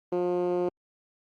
10% pulse tone with band-pass filter, 177.8 Hz, F3, 31 cents sharp, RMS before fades -27 dBFS, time 0.12-0.69 s, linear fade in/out 5 ms, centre 380 Hz, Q 2.4, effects Opus 32 kbps

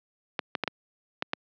clicks, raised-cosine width 0.3 ms, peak -10 dBFS, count 6, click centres 0.392 / 0.552 / 0.637 / 0.677 / 1.224 / 1.334 s, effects high-pass 200 Hz 12 dB/octave + low-pass 5000 Hz 12 dB/octave

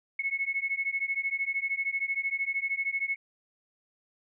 sine beating tone pair, 2188 / 2201 Hz, C#7 / C#7, -23 / -13 cents, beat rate 13 Hz, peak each -31 dBFS, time 0.19-3.16 s, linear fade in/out 5 ms, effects none

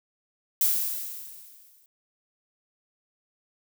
violet noise with exponential decay, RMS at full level -21 dBFS, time 0.61-1.86 s, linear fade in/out 2 ms, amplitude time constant 270 ms, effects none

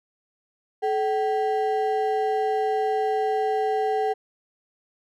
triangle ring-modulated tone, 599 Hz, D5, 34 cents sharp, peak -16 dBFS, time 0.82-4.14 s, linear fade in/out 20 ms, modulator 168 Hz, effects none

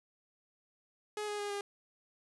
sawtooth tone with pitch steps, 420.7 / 415.1 / 409.7 / 404.3 Hz, G#4 / G#4 / G#4 / G#4, +22 / -1 / -24 / -46 cents, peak -32 dBFS, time 1.17-1.61 s, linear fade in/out 2 ms, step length 110 ms, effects resampled to 24000 Hz + 10-bit

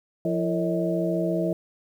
sine tone cluster, 174.1 / 335.2 / 454.3 / 561 / 635 Hz, F3 / E4 / A#4 / C#5 / D#5, -5 / +29 / -45 / +21 / +35 cents, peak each -27 / -27 / -32 / -33 / -28 dBFS, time 0.25-1.53 s, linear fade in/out 2 ms, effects 9-bit

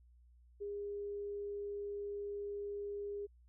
sine tone, 407 Hz, G#4, 35 cents flat, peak -39 dBFS, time 0.6-3.27 s, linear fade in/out 20 ms, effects added 60 Hz sine -61 dBFS peak until 3.48 s

